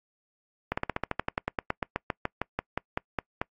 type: slowing click train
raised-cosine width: 0.5 ms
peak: -12 dBFS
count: 23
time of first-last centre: 0.72-3.415 s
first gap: 55 ms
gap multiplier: 1.07
effects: noise-tail reverb RT60 0.1 s tail -26 dB re dry + AAC 32 kbps